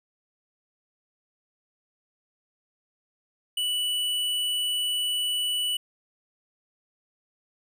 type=tone with tanh clipping; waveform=sine; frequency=2960 Hz; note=F#7; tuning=in tune; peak=-26 dBFS; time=3.57-5.77 s; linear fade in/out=5 ms; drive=15 dB; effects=none